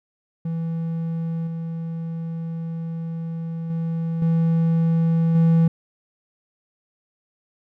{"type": "tone with level steps", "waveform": "triangle", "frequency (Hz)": 164.81, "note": "E3", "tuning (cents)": 0, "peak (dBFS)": [-21, -24, -20, -14, -11], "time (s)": [0.45, 5.68], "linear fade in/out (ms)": 5, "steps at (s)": [1.47, 3.7, 4.22, 5.35], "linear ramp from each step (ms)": 2, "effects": []}